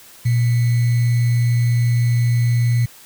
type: tone with sample-and-hold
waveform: sine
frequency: 119.4 Hz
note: A#2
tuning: 42 cents sharp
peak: -13 dBFS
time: 0.25-2.86 s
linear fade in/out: 10 ms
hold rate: 2100 Hz
effects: white hiss -44 dBFS RMS until 3.05 s